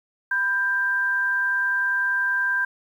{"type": "tone pair together", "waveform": "sine", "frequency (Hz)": [997, 1582.6], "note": ["B5", "G6"], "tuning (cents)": [16, 16], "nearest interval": "minor sixth", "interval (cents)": 800, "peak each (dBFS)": [-31, -20], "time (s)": [0.31, 2.65], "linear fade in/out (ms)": 5, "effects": ["9-bit"]}